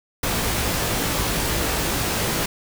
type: noise with comb filter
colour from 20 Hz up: pink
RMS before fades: -23 dBFS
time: 0.23-2.46 s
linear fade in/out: 5 ms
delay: 18 ms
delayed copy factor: +0.6
effects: none